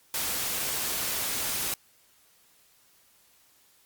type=noise; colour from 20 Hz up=white; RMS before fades=-30 dBFS; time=0.14-1.74 s; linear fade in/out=2 ms; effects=white hiss -62 dBFS RMS until 3.85 s + Opus 48 kbps